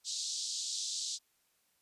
pink band-pass noise, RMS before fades -38 dBFS, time 0.04-1.19 s, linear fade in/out 50 ms, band 3700 to 7900 Hz, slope 48 dB/octave, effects white hiss -74 dBFS RMS until 1.81 s + resampled to 32000 Hz

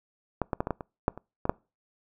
clicks, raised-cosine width 1 ms, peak -12 / -13 / -12 / -16 / -13 / -22 / -8 / -26 / -15 / -7 dBFS, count 10, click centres 0.417 / 0.532 / 0.605 / 0.671 / 0.707 / 0.808 / 1.081 / 1.176 / 1.454 / 1.495 s, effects noise-tail reverb RT60 0.3 s tail -26 dB re dry

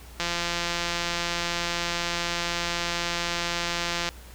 click train, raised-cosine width 0.2 ms, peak -10 dBFS, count 670, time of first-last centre 0.2-4.09 s, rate 172 Hz, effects added 60 Hz sine -44 dBFS peak until 4.34 s + pink hiss -49 dBFS RMS until 4.34 s

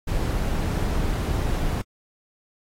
brown noise, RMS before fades -24 dBFS, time 0.07-1.82 s, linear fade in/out 10 ms, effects AAC 48 kbps

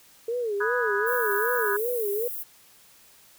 sine tone with vibrato, 445.3 Hz, A4, 21 cents sharp, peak -25 dBFS, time 0.28-2.28 s, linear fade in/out 5 ms, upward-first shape sine, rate 2.6 Hz, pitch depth 180 cents each way
sine chord, G# minor seventh, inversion first, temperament equal, 987.8 / 1244.5 / 1480 / 1661.2 Hz, B5 / D#6 / F#6 / G#6, 0 / 0 / 0 / 0 cents, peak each -32 / -32 / -29 / -29 dBFS, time 0.6-1.77 s, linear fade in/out 10 ms
white high-pass noise, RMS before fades -34 dBFS, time 1.06-2.44 s, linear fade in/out 20 ms, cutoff 12000 Hz, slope 24 dB/octave
effects white hiss -55 dBFS RMS until 3.38 s

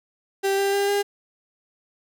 35% pulse tone with pitch steps, 391.5 / 395.8 / 400.2 / 404.6 Hz, G4 / G4 / G4 / G#4, -2 / +17 / +36 / -45 cents, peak -18 dBFS, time 0.43-1.03 s, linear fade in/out 20 ms, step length 150 ms, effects none

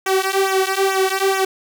sawtooth tone with flanger, 384.6 Hz, G4, 33 cents flat, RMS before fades -18 dBFS, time 0.06-1.45 s, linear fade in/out 5 ms, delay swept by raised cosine 0.22 to 2.92 ms, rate 2.3 Hz, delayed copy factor -1, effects none

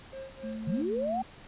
triangle tone with tremolo, 535 Hz, C5, 38 cents sharp, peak -36 dBFS, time 0.13-0.82 s, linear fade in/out 0 ms, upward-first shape sine, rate 3.6 Hz, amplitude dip 90%
sine tone with pitch glide, 220 to 223.8 Hz, A3 to A3, 0 to +30 cents, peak -35 dBFS, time 0.43-1.23 s, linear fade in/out 10 ms, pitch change +30 cents, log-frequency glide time 0.73-0.78 s
sine linear sweep, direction up, 133.5 to 784 Hz, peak -28 dBFS, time 0.67-1.22 s, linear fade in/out 5 ms
effects pink hiss -51 dBFS RMS until 1.47 s + resampled to 8000 Hz

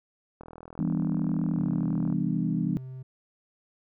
click train, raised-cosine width 1 ms, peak -29 dBFS, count 71, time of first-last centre 0.41-2.126 s, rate 40.8 Hz
sine chord, E minor seventh, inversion none, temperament just, 164.81 / 197.78 / 247.2 / 296.7 Hz, E3 / G3 / B3 / D4, 0 / +16 / +2 / +18 cents, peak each -28 / -30 / -31 / -33 dBFS, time 0.79-2.77 s, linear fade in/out 0 ms
triangle tone, 130 Hz, C3, 11 cents flat, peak -35 dBFS, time 1.57-3.03 s, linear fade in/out 10 ms
effects none

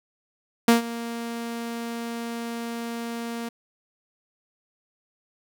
sawtooth tone with ADSR envelope, 233.1 Hz, A#3, in tune, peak -8 dBFS, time 0.68-3.49 s, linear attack 4 ms, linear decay 130 ms, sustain -18 dB, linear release 7 ms, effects none

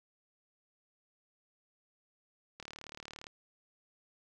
click train, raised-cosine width 0.2 ms, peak -28 dBFS, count 26, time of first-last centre 2.6-3.268 s, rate 37.4 Hz, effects none

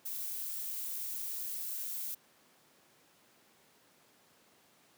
violet noise, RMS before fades -39 dBFS, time 0.05-2.15 s, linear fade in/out 10 ms, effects pink hiss -65 dBFS RMS until 4.97 s + high-pass 200 Hz 12 dB/octave

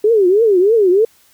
sine tone with vibrato, 406.1 Hz, G#4, 39 cents flat, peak -8 dBFS, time 0.04-1.05 s, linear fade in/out 5 ms, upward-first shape triangle, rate 3.2 Hz, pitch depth 270 cents each way, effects white hiss -52 dBFS RMS until 1.33 s

